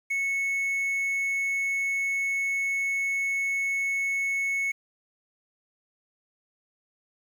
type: tone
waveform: triangle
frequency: 2203 Hz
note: C#7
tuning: 11 cents flat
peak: -23 dBFS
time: 0.1-4.72 s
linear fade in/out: 10 ms
effects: 9-bit